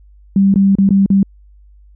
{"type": "tone with dropouts", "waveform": "sine", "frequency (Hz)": 196, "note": "G3", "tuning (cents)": 0, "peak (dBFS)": -7, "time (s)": [0.36, 1.23], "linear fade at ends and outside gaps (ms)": 2, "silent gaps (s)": [[0.541, 0.558], [0.753, 0.785], [0.891, 0.906], [1.061, 1.102]], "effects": ["added 50 Hz sine -41 dBFS peak until 1.95 s"]}